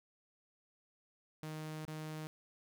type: tone with dropouts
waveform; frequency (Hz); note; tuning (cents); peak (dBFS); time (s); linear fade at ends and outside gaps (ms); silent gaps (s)
sawtooth; 155.56; D#3; 0; -38; 1.43-2.27; 0; 1.851-1.879
effects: none